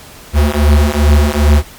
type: beating tone pair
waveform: square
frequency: 72.4 / 74.9 Hz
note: D2 / D2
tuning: -24 / +35 cents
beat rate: 2.5 Hz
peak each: -11 dBFS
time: 0.33-1.63 s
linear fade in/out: 50 ms
effects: pink hiss -36 dBFS RMS until 1.78 s + Opus 48 kbps